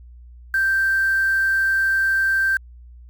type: tone with quantisation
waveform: sine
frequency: 1568 Hz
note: G6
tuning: in tune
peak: -16 dBFS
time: 0.54-2.57 s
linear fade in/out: 2 ms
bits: 6
effects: added 60 Hz sine -40 dBFS peak until 3.09 s